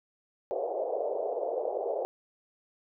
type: band-pass noise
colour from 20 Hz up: white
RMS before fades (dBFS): -32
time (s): 0.51-2.05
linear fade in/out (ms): 0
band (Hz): 410 to 690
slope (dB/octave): 48
effects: none